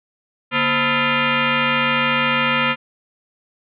sine tone with frequency modulation, 523 Hz, C5, 1 cent flat, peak -15 dBFS, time 0.51-2.76 s, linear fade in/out 50 ms, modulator 380 Hz, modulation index 6.5, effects none

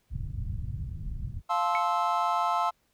white low-pass noise, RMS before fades -34 dBFS, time 0.1-1.42 s, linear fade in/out 50 ms, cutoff 120 Hz, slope 24 dB/octave
triangle chord, F major seventh, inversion none, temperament just, 698.5 / 873.1 / 1047.7 / 1309.6 Hz, F5 / A5 / C6 / E6, 0 / -14 / +2 / -12 cents, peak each -28 dBFS, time 1.49-2.71 s, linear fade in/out 20 ms
sine tone with exponential decay, 2211 Hz, C#7, 5 cents flat, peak -26 dBFS, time 1.75-1.87 s, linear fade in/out 0 ms, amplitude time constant 25 ms
effects pink hiss -71 dBFS RMS until 2.93 s

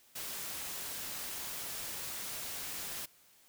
white noise, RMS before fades -41 dBFS, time 0.15-3.06 s, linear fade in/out 10 ms, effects white hiss -64 dBFS RMS until 3.48 s

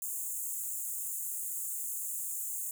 pink high-pass noise, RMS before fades -37 dBFS, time 0.02-2.71 s, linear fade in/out 2 ms, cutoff 6800 Hz, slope 96 dB/octave, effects none

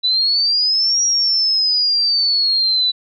sine exponential two-way sweep, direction up then down, 3951 to 5710 to 3951 Hz, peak -13 dBFS, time 0.03-2.92 s, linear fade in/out 20 ms, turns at 1.02 s, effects none

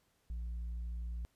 sine tone with tanh clipping, 58.27 Hz, A#1, in tune, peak -38 dBFS, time 0.3-1.25 s, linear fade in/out 0 ms, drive 2 dB, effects pink hiss -75 dBFS RMS until 1.35 s + resampled to 32000 Hz

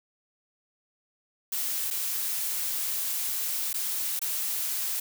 blue noise with dropouts, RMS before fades -30 dBFS, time 1.52-5 s, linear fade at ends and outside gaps 5 ms, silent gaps 1.904-1.908 / 3.731-3.741 / 4.193-4.215 s, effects none

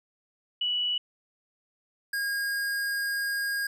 sine / square tone pair in turn, 2947 / 1627.4 Hz, F#7 / G#6, -8 / -36 cents, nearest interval minor seventh, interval 1028 cents, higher first, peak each -25 / -28 dBFS, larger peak first, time 0.61-0.98 / 2.13-3.67 s, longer second, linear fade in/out 5 ms, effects none

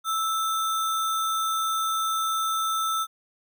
sine tone with sample-and-hold, 1318.5 Hz, E6, in tune, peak -23 dBFS, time 0.04-3.07 s, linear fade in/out 50 ms, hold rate 4900 Hz, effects none

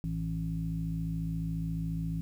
harmonic tone, 54.3 Hz, A1, 22 cents flat, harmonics 1 / 2 / 3 / 5, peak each -38 / -42 / -32 / -42 dBFS, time 0.04-2.21 s, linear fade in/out 0 ms, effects 10-bit

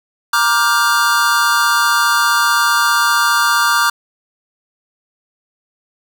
square chord, G minor seventh, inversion first, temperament just, 940.8 / 1176 / 1411.2 / 1568 Hz, Bb5 / D6 / F6 / G6, +16 / +2 / +18 / 0 cents, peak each -20 / -16 / -17 / -20 dBFS, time 0.33-3.9 s, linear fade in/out 5 ms, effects none

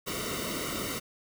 pink noise with comb filter, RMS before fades -34 dBFS, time 0.06-1 s, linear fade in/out 20 ms, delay 1.2 ms, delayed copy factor -1, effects none

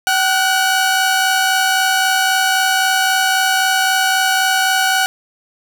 sawtooth tone pair together, 763.4 / 1463 Hz, G5 / F#6, -46 / -20 cents, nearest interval major seventh, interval 1126 cents, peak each -12 dBFS, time 0.07-5.06 s, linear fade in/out 0 ms, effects none

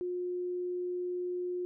sine tone, 358.2 Hz, F4, 44 cents sharp, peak -32 dBFS, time 0.01-1.65 s, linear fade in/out 0 ms, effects none

